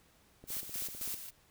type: click train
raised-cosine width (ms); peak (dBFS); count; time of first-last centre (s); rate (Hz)
2; -38; 12; 0.44-1.141; 15.7
type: noise with tremolo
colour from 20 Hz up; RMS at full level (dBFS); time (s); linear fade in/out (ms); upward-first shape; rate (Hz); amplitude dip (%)
blue; -38; 0.47-1.31; 50; square; 3.7; 60
effects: pink hiss -66 dBFS RMS until 1.5 s